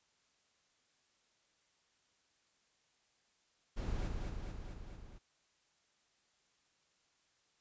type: noise with echo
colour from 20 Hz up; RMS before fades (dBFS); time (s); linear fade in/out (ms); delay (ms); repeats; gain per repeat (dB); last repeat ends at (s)
brown; -38; 3.76-4.09; 20; 220; 5; -3; 5.19
effects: white hiss -75 dBFS RMS until 7.6 s + resampled to 16000 Hz